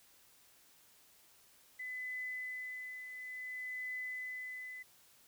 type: tone with tremolo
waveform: sine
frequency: 2010 Hz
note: B6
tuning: 30 cents sharp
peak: -38 dBFS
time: 1.79-4.83 s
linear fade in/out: 10 ms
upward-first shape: triangle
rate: 0.58 Hz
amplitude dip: 55%
effects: white hiss -65 dBFS RMS until 5.27 s